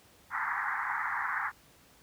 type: band-pass noise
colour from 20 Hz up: white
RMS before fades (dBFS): -33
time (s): 0.3-1.52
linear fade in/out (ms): 50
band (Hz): 810 to 2000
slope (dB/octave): 96
effects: pink hiss -60 dBFS RMS until 2.02 s + high-pass 60 Hz 12 dB/octave